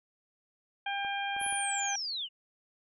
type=harmonic tone; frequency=799 Hz; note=G5; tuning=33 cents sharp; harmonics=1 / 2 / 3 / 4; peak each=-34 / -37 / -39 / -40 dBFS; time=0.86-1.96 s; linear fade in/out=5 ms
type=clicks; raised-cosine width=1 ms; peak=-34 dBFS; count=5; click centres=1.048 / 1.365 / 1.414 / 1.464 / 1.526 s
type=linear sweep; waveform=sine; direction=down; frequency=10880 to 2794 Hz; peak=-33 dBFS; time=1.39-2.29 s; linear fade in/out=50 ms
effects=none